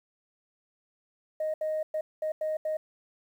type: tone bursts at uneven times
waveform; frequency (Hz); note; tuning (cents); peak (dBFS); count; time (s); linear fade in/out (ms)
sine; 622.3; D#5; 0; -26; 6; 1.4-1.54 / 1.61-1.83 / 1.94-2.01 / 2.22-2.32 / 2.41-2.57 / 2.65-2.77; 5
effects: tanh soft clip ceiling -24 dBFS + 10-bit